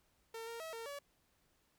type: tone with pitch steps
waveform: sawtooth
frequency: 453.6 / 463.1 / 645 / 457.2 / 569 Hz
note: A#4 / A#4 / E5 / A#4 / C#5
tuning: -47 / -11 / -38 / -34 / +45 cents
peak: -40 dBFS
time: 0.34-0.99 s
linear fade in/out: 5 ms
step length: 130 ms
effects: pink hiss -75 dBFS RMS until 1.78 s